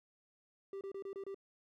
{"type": "tone bursts", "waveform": "triangle", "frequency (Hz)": 392, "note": "G4", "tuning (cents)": 0, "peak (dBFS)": -39, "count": 6, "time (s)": [0.73, 1.345], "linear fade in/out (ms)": 2, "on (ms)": 80, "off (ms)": 27, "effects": []}